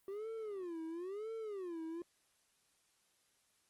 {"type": "tone with vibrato", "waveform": "triangle", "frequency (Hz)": 381.1, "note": "G4", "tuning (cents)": -49, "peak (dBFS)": -39, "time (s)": [0.08, 2.02], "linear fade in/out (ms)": 2, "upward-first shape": "sine", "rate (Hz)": 0.99, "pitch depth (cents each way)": 290, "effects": ["white hiss -75 dBFS RMS until 3.69 s", "Opus 32 kbps"]}